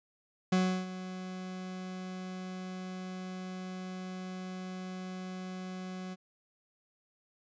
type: tone with ADSR envelope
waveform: 40% pulse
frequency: 185 Hz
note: F#3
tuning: in tune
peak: -23 dBFS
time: 0.52-6.16 s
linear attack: 7 ms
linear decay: 330 ms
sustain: -15 dB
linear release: 33 ms
effects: resampled to 16000 Hz